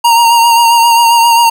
square tone with vibrato, 932 Hz, A#5, 1 cent flat, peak -5 dBFS, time 0.04-1.5 s, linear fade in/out 10 ms, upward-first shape triangle, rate 7.5 Hz, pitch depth 34 cents each way, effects none

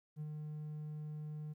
triangle tone with ADSR envelope, 151.9 Hz, D#3, 41 cents flat, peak -36 dBFS, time 0.16-1.54 s, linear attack 49 ms, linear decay 44 ms, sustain -3 dB, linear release 21 ms, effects tanh soft clip ceiling -34 dBFS + 13-bit

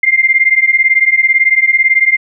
sine beating tone pair, 2093 / 2111 Hz, C7 / C7, 0 / +15 cents, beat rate 18 Hz, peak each -10 dBFS, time 0.03-2.17 s, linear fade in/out 5 ms, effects none

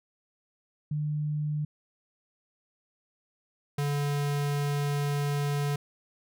sine / square tone pair in turn, 150 / 144.03 Hz, D3 / D3, +37 / -33 cents, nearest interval minor second, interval 70 cents, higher first, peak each -27 / -27 dBFS, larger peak neither, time 0.91-1.65 / 3.78-5.76 s, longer second, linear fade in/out 5 ms, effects none

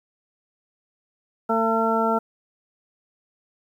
harmonic tone, 225.1 Hz, A3, 40 cents sharp, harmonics 1 / 2 / 3 / 4 / 6, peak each -25 / -25 / -25 / -25 / -25 dBFS, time 1.49-2.19 s, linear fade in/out 10 ms, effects 9-bit

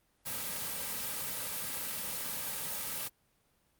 white noise with comb filter, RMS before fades -37 dBFS, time 0.25-3.09 s, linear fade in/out 20 ms, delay 2.8 ms, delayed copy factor -0.6, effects pink hiss -72 dBFS RMS until 3.79 s + Opus 32 kbps

